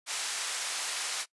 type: band-pass noise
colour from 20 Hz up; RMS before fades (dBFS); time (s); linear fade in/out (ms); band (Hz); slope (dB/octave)
white; -34; 0.06-1.26; 50; 780 to 8800; 12
effects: noise-tail reverb RT60 0.1 s tail -21 dB re dry + resampled to 24000 Hz